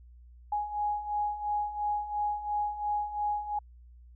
sine beating tone pair, 830 / 832.9 Hz, G#5 / G#5, -1 / +5 cents, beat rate 2.9 Hz, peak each -35 / -30 dBFS, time 0.52-3.59 s, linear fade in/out 5 ms, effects added 60 Hz sine -50 dBFS peak until 4.15 s

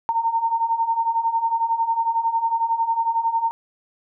sine beating tone pair, 907 / 918 Hz, A#5 / A#5, -48 / -27 cents, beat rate 11 Hz, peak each -24 / -20 dBFS, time 0.09-3.51 s, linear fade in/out 0 ms, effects none

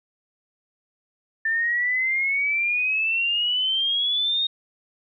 sine exponential sweep, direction up, 1780 to 3729 Hz, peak -20 dBFS, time 1.45-4.47 s, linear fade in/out 5 ms, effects none

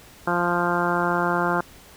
harmonic tone, 174.61 Hz, F3, in tune, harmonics 1 / 2 / 3 / 4 / 5 / 6 / 7 / 8 / 9, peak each -28 / -27 / -30 / -28 / -28 / -28 / -31 / -27 / -33 dBFS, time 0.27-1.61 s, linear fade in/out 5 ms, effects pink hiss -48 dBFS RMS until 1.96 s

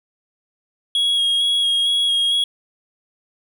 triangle tone with vibrato, 3300 Hz, G#7, 12 cents flat, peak -14 dBFS, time 0.95-2.44 s, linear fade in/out 2 ms, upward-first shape square, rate 2.2 Hz, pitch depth 15 cents each way, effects none

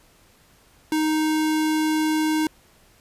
square tone, 311.1 Hz, D#4, in tune, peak -20 dBFS, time 0.92-2.47 s, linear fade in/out 2 ms, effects pink hiss -56 dBFS RMS until 3 s + resampled to 32000 Hz

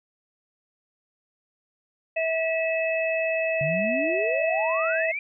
harmonic tone, 649 Hz, E5, 27 cents flat, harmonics 1 / 3 / 4, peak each -24 / -33 / -28 dBFS, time 2.16-5.12 s, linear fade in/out 10 ms
sine exponential sweep, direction up, 138.4 to 2410 Hz, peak -27 dBFS, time 3.61-5.19 s, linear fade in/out 2 ms
effects none

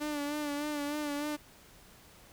sawtooth tone with vibrato, 293.7 Hz, D4, in tune, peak -29 dBFS, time 0-1.37 s, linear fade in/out 20 ms, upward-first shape sine, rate 3.3 Hz, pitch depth 42 cents each way, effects pink hiss -57 dBFS RMS until 2.32 s

